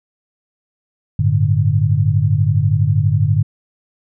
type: chord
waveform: sine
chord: G suspended second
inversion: none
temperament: just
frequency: 98 / 110.25 / 147 Hz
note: G2 / A2 / D3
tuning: 0 / +4 / +2 cents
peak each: -16 dBFS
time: 1.19-3.43 s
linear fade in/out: 5 ms
effects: none